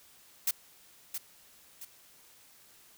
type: noise with echo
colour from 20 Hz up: blue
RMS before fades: -28 dBFS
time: 0.47-0.51 s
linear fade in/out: 5 ms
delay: 670 ms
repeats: 2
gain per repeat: -8 dB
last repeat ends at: 1.85 s
effects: white hiss -59 dBFS RMS until 2.97 s